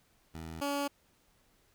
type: tone pair in turn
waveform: 15% pulse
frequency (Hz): 80.9 / 283.8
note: E2 / C#4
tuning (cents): -32 / +41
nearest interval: octave + minor seventh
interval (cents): 2173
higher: second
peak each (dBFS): -35 / -25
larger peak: second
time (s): 0.34-0.61 / 0.61-0.88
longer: neither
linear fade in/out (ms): 10
effects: pink hiss -69 dBFS RMS until 1.74 s